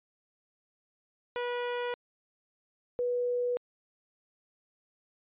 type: tone pair in turn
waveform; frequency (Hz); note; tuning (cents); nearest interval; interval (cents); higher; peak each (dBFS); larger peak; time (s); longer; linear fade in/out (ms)
sawtooth / sine; 486.5 / 489.3; B4 / B4; -26 / -16; unison; 10; second; -27; neither; 1.36-1.94 / 2.99-3.57; neither; 0
effects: resampled to 8000 Hz